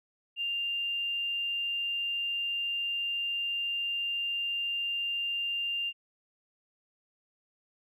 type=tone with tanh clipping; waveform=triangle; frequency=2794 Hz; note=F7; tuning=in tune; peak=-29 dBFS; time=0.36-5.93 s; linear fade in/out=50 ms; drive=2 dB; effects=none